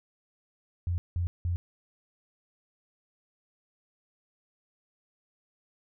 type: tone bursts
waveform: sine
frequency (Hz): 87.31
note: F2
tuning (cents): 0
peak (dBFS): -26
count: 3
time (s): 0.87-1.56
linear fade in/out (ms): 0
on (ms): 110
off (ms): 180
effects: none